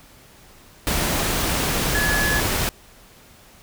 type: tone in noise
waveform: sine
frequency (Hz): 1700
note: G#6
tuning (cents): +40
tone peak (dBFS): -21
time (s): 1.95-2.4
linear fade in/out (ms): 0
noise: pink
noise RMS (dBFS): -22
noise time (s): 0.87-2.69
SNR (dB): -2
effects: pink hiss -49 dBFS RMS until 3.62 s